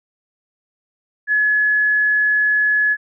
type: tone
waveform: sine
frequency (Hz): 1700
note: G#6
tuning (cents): +40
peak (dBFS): -13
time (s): 1.27-2.97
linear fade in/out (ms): 50
effects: none